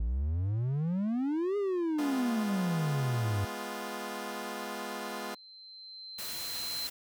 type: exponential two-way sweep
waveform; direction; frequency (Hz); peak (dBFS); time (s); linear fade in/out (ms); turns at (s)
triangle; up then down; 53.2 to 415.3 to 96.3; -26; 0-3.45; 5; 1.57
type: chord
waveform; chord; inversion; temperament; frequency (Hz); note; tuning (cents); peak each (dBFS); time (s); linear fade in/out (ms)
10% pulse; F diminished; first; equal; 207.7 / 246.9 / 349.2; Ab3 / Cb4 / F4; 0 / 0 / 0; -32 / -33 / -33; 1.98-5.35; 10
type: tone with exponential growth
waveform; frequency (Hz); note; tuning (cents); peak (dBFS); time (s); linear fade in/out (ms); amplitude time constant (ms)
sine; 4100; C8; -36; -33; 3.55-6.87; 1; 720
type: noise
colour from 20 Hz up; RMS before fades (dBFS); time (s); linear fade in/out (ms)
white; -40; 6.18-6.9; 10
effects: none